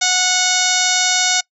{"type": "harmonic tone", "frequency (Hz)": 734, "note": "F#5", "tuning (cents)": -14, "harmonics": [1, 2, 3, 4, 5, 6, 7, 8, 9, 10], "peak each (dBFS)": [-23, -23, -22, -26, -21, -24, -24, -21, -23, -25], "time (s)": [0.01, 1.41], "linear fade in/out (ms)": 10, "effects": ["noise-tail reverb RT60 0.1 s tail -23 dB re dry"]}